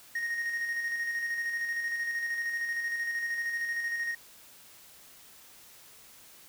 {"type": "tone with tremolo", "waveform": "triangle", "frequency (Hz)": 1864.7, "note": "A#6", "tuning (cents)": 0, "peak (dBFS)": -27, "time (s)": [0.15, 4.15], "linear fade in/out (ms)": 5, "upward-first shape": "square", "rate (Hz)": 13, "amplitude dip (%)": 35, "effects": ["white hiss -54 dBFS RMS until 6.48 s"]}